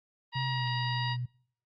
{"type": "harmonic tone", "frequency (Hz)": 952, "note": "A#5", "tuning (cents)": 36, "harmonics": [1, 2, 3, 4, 5], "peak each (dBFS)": [-35, -38, -40, -41, -42], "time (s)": [0.32, 1.17], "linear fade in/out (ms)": 50}
{"type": "tone with pitch glide", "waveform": "sine", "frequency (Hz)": [130.81, 123.47], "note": ["C3", "B2"], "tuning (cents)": [0, 0], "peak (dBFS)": -31, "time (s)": [0.35, 1.26], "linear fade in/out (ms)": 10, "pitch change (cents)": -100, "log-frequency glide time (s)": [0.48, 0.67]}
{"effects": ["noise-tail reverb RT60 0.6 s tail -26 dB re dry", "Opus 32 kbps"]}